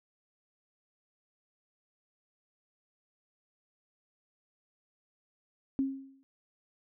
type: tone with exponential decay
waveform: sine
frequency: 270 Hz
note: C#4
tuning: 45 cents flat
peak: -24 dBFS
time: 5.79-6.23 s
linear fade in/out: 0 ms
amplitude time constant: 95 ms
effects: none